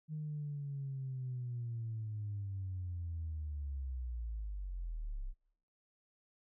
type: linear sweep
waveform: sine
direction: down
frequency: 155.56 to 30.87 Hz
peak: -37 dBFS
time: 0.08-5.34 s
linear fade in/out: 50 ms
effects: noise-tail reverb RT60 0.8 s tail -22 dB re dry + tanh soft clip ceiling -33 dBFS